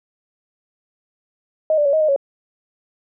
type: tone with pitch steps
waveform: sine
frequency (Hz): 627 / 589 / 561 / 629 / 617 / 555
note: D#5 / D5 / C#5 / D#5 / D#5 / C#5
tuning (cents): +13 / +5 / +21 / +19 / -15 / +2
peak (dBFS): -13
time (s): 1.7-2.162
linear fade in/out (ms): 2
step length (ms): 77
effects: none